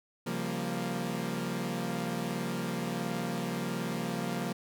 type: chord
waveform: sawtooth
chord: G half-diminished seventh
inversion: second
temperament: equal with one note detuned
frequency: 136.45 / 174.61 / 196 / 233.1 Hz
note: Db3 / F3 / G3 / Bb3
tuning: -27 / 0 / 0 / 0 cents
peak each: -36 / -32 / -36 / -32 dBFS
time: 0.26-4.53 s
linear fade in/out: 10 ms
effects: none